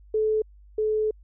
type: tone pair in turn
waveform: sine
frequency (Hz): 433.2 / 430.9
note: A4 / A4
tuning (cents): -27 / -36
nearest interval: unison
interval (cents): 9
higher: first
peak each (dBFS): -20 / -21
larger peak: first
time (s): 0.14-0.42 / 0.78-1.11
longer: second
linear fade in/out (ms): 5
effects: added 50 Hz sine -48 dBFS peak until 1.23 s